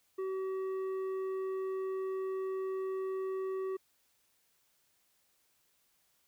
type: tone with tanh clipping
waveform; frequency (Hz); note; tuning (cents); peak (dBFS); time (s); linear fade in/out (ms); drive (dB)
sine; 380.4; F#4; +48; -35; 0.18-3.77; 10; 8
effects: white hiss -73 dBFS RMS until 6.27 s